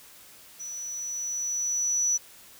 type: tone with level ramp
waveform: sine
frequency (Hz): 5920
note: F#8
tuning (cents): 0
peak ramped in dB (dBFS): -35 to -21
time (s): 0.59-2.18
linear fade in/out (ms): 20
effects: white hiss -51 dBFS RMS until 2.59 s